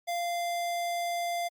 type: tone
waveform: square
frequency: 693 Hz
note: F5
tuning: 14 cents flat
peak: -30 dBFS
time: 0.07-1.49 s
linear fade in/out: 20 ms
effects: Opus 48 kbps